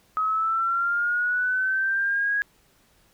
sine linear sweep, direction up, 1267 to 1661.2 Hz, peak -21 dBFS, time 0.17-2.42 s, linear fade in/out 0 ms, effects pink hiss -61 dBFS RMS until 3.13 s

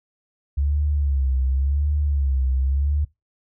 sine tone with vibrato, 69.3 Hz, C#2, in tune, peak -18 dBFS, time 0.57-3.05 s, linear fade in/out 10 ms, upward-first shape sine, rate 0.91 Hz, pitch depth 110 cents each way, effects noise-tail reverb RT60 0.2 s tail -21 dB re dry

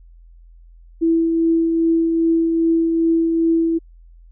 sine tone with tremolo, 329.6 Hz, E4, in tune, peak -12 dBFS, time 1.01-3.79 s, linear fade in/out 20 ms, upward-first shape triangle, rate 2.5 Hz, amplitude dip 35%, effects added 42 Hz sine -42 dBFS peak until 4.31 s

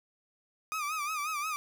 30% pulse tone with vibrato, 1219 Hz, D#6, 36 cents flat, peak -29 dBFS, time 0.72-1.56 s, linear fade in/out 0 ms, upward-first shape sine, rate 5.6 Hz, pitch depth 97 cents each way, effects none

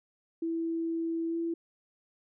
sine tone with pitch glide, 330 to 334.2 Hz, E4 to E4, +2 to +24 cents, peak -29 dBFS, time 0.42-1.54 s, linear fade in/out 5 ms, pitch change +22 cents, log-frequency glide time 1.28-1.37 s, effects none

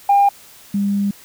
sine tone pair in turn, 803 / 200.8 Hz, G5 / G3, +41 / +42 cents, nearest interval 2 octaves, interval 2399 cents, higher first, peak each -8 / -15 dBFS, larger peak first, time 0.09-0.29 / 0.74-1.11 s, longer second, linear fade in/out 5 ms, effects tanh soft clip ceiling -6 dBFS + white hiss -44 dBFS RMS until 1.24 s

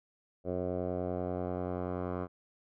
10% pulse tone with low-pass filter sweep, 90.3 Hz, F#2, 42 cents flat, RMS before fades -35 dBFS, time 0.44-2.28 s, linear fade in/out 50 ms, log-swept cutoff 580 to 1000 Hz, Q 2.8, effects none

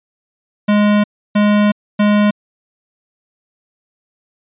square tone bursts at uneven times, 207.7 Hz, G#3, in tune, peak -10 dBFS, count 3, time 0.68-1.04 / 1.35-1.72 / 1.99-2.31 s, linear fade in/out 10 ms, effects resampled to 8000 Hz

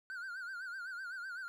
triangle tone with vibrato, 1480 Hz, F#6, in tune, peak -39 dBFS, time 0.1-1.48 s, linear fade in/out 0 ms, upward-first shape sine, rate 7.9 Hz, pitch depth 110 cents each way, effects none

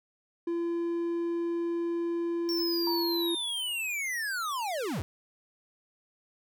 triangle tone, 340 Hz, F4, 46 cents flat, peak -26 dBFS, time 0.47-3.35 s, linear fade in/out 5 ms
square linear sweep, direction down, 5490 to 58.8 Hz, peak -31 dBFS, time 2.49-5.02 s, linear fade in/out 0 ms
sine tone with exponential decay, 950 Hz, A#5, 33 cents sharp, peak -31 dBFS, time 2.87-4.07 s, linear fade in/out 1 ms, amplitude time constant 260 ms
effects none

